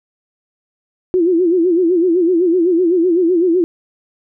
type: tone with vibrato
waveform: sine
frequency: 349 Hz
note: F4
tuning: 1 cent flat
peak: -10 dBFS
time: 1.14-3.64 s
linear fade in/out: 0 ms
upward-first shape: sine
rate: 7.9 Hz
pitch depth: 120 cents each way
effects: none